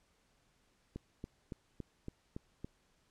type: click train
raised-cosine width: 3 ms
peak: -29 dBFS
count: 7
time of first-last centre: 0.96-2.645 s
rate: 3.56 Hz
effects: pink hiss -73 dBFS RMS until 3.1 s + low-pass 9000 Hz 12 dB/octave